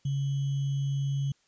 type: tone with sample-and-hold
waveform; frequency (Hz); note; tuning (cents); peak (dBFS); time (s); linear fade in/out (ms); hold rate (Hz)
sine; 138.59; C#3; 0; -26; 0.05-1.32; 5; 3150
effects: white hiss -68 dBFS RMS until 1.47 s + resampled to 16000 Hz